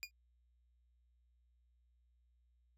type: tone with exponential decay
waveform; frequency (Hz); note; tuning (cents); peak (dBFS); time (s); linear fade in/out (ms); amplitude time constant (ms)
25% pulse; 2430; D#7; -42; -33; 0.03-0.11; 0; 16
effects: added 60 Hz sine -70 dBFS peak until 2.77 s